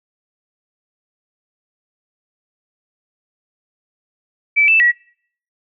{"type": "tone with pitch steps", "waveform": "sine", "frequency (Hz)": [2312, 2643, 1925], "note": ["D7", "E7", "B6"], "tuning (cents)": [-28, 4, -45], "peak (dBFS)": -9, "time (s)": [4.56, 4.92], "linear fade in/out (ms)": 20, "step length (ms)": 120, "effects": ["noise-tail reverb RT60 0.6 s tail -26 dB re dry"]}